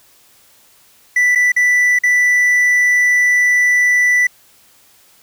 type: tone with dropouts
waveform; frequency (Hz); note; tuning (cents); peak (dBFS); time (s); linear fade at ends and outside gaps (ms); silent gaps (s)
triangle; 1975.5; B6; 0; -8; 1.16-4.27; 5; 1.351-1.356 / 1.52-1.563 / 1.989-2.035
effects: white hiss -50 dBFS RMS until 5.22 s